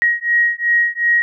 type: beating tone pair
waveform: sine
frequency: 1889 / 1891.7 Hz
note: A#6 / A#6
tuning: +22 / +25 cents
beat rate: 2.7 Hz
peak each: -16 dBFS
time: 0.02-1.22 s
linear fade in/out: 0 ms
effects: none